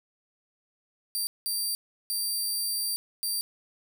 15% pulse tone bursts at uneven times, 4699 Hz, D8, in tune, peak -21 dBFS, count 4, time 1.15-1.27 / 1.46-1.75 / 2.1-2.96 / 3.23-3.41 s, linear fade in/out 0 ms, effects none

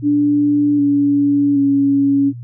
sine tone with pitch steps, 291.6 / 285.3 / 279.1 Hz, D4 / C#4 / C#4, -12 / +50 / +12 cents, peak -10 dBFS, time 0.02-2.33 s, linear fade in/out 50 ms, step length 770 ms, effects noise-tail reverb RT60 0.1 s tail -21 dB re dry + added 120 Hz sine -28 dBFS peak until 2.43 s

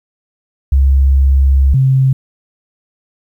sine tone pair in turn, 67.8 / 132.73 Hz, C#2 / C3, -38 / +25 cents, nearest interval octave, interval 1163 cents, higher second, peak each -6 / -7 dBFS, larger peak first, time 0.72-1.74 / 1.74-2.13 s, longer first, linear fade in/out 5 ms, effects 8-bit

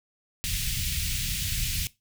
pink band-stop noise, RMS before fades -29 dBFS, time 0.44-1.87 s, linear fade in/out 0 ms, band 150 to 2400 Hz, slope 24 dB/octave, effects noise-tail reverb RT60 0.2 s tail -18 dB re dry

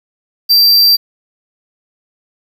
square tone, 4699 Hz, D8, in tune, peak -6 dBFS, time 0.49-0.97 s, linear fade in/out 20 ms, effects 7-bit

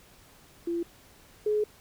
sine tone pair in turn, 340.8 / 422.6 Hz, F4 / G#4, -42 / +30 cents, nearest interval major third, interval 372 cents, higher second, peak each -27 / -23 dBFS, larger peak second, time 0.67-0.83 / 1.46-1.64 s, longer second, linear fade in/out 5 ms, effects pink hiss -56 dBFS RMS until 1.8 s

